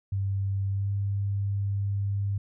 sine tone with pitch glide, 98 to 99.83 Hz, G2 to G2, 0 to +32 cents, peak -25 dBFS, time 0.12-2.38 s, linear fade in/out 5 ms, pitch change +32 cents, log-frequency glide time 0.7-0.91 s, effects none

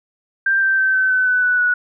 sine tone with pitch steps, 1579 / 1562.7 / 1546.5 / 1530.5 / 1514.7 / 1499 / 1483.5 / 1468.2 Hz, G6 / G6 / G6 / G6 / F#6 / F#6 / F#6 / F#6, +12 / -6 / -24 / -42 / +40 / +22 / +4 / -14 cents, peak -13 dBFS, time 0.46-1.74 s, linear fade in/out 5 ms, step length 160 ms, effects none

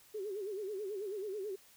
sine tone with vibrato, 402.7 Hz, G4, 47 cents sharp, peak -37 dBFS, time 0.14-1.56 s, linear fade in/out 10 ms, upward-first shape sine, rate 9.2 Hz, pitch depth 130 cents each way, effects white hiss -62 dBFS RMS until 1.76 s

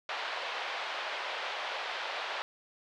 pink band-pass noise, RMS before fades -37 dBFS, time 0.09-2.42 s, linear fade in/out 0 ms, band 600 to 3900 Hz, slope 24 dB/octave, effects none

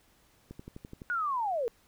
click train, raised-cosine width 3 ms, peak -30 dBFS, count 7, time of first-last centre 0.51-1.018 s, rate 11.8 Hz
sine linear sweep, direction down, 1480 to 440 Hz, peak -28 dBFS, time 1.1-1.68 s, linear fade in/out 0 ms
effects pink hiss -65 dBFS RMS until 1.87 s

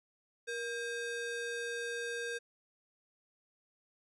square ring-modulated tone, 1037 Hz, C6, 16 cents flat, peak -34 dBFS, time 0.47-2.39 s, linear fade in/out 20 ms, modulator 565 Hz, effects resampled to 24000 Hz

